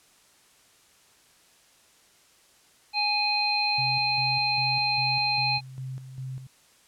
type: harmonic tone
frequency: 830.6 Hz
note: G#5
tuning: in tune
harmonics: 1 / 3 / 5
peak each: -28 / -27 / -26 dBFS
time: 2.93-5.61 s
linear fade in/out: 50 ms
type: tone with tremolo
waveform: sine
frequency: 130.81 Hz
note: C3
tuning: in tune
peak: -32 dBFS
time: 3.78-6.47 s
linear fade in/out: 5 ms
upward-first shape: square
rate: 2.5 Hz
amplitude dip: 60%
effects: white hiss -59 dBFS RMS until 6.87 s + low-pass 10000 Hz 12 dB/octave